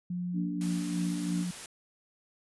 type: tone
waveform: sine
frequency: 177.8 Hz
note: F3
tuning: 31 cents sharp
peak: -31 dBFS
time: 0.1-1.51 s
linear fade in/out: 5 ms
type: chord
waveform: sine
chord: Bb major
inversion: second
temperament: just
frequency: 174.81 / 233.1 / 291.4 Hz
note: F3 / Bb3 / D4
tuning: +2 / 0 / -13 cents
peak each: -39 / -40 / -34 dBFS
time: 0.33-1.46 s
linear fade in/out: 50 ms
type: noise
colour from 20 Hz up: white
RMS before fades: -43 dBFS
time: 0.61-1.66 s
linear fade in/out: 2 ms
effects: resampled to 24000 Hz